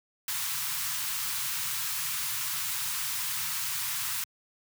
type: band-stop noise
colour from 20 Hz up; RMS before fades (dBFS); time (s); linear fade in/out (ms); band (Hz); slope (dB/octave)
white; -32; 0.28-4.24; 2; 160 to 910; 48
effects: high-pass 100 Hz 12 dB/octave